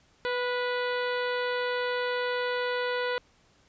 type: harmonic tone with a mistuned harmonic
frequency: 493.9 Hz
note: B4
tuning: in tune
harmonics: 1 / 2 / 3 / 4 / 5 / 6 / 7 / 8 / 9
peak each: -29 / -35 / -34 / -38 / -43 / -44 / -43 / -44 / -48 dBFS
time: 0.25-3.18 s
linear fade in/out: 0 ms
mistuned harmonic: 3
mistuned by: -22 cents
effects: pink hiss -63 dBFS RMS until 3.68 s + resampled to 16000 Hz